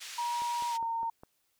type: band-pass noise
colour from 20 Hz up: pink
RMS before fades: -44 dBFS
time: 0-0.78 s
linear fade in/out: 20 ms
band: 2500 to 7600 Hz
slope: 12 dB/octave
type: tone with pitch glide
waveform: sine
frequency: 953 to 916.3 Hz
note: A#5 to A#5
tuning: +38 to -30 cents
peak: -30 dBFS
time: 0.18-1.1 s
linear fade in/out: 5 ms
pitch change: -68 cents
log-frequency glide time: 0.7-0.76 s
type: click train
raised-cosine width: 1 ms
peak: -34 dBFS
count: 5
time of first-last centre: 0.42-1.235 s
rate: 4.91 Hz
effects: white hiss -75 dBFS RMS until 1.59 s